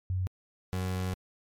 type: tone pair in turn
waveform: sine / 30% pulse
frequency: 92.5 / 92.5 Hz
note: F#2 / F#2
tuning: 0 / 0 cents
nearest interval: unison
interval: 0 cents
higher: neither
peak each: -27 dBFS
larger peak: neither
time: 0.1-0.27 / 0.73-1.14 s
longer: second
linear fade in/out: 0 ms
effects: MP3 96 kbps